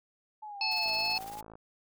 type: linear two-way sweep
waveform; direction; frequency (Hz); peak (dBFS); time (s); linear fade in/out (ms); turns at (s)
sine; down then up; 868 to 645 to 863; -40; 0.42-1.42; 10; 0.94
type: harmonic tone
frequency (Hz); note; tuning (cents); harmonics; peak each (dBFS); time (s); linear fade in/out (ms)
868; A5; -24; 1 / 3 / 5 / 6; -36 / -33 / -31 / -36; 0.61-1.18; 2
type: noise with tremolo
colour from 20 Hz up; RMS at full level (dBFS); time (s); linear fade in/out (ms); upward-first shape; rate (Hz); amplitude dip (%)
white; -46; 0.71-1.41; 5; triangle; 18; 80
type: click train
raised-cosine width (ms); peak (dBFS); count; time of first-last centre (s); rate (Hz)
1; -34; 39; 0.86-1.555; 54.7
effects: none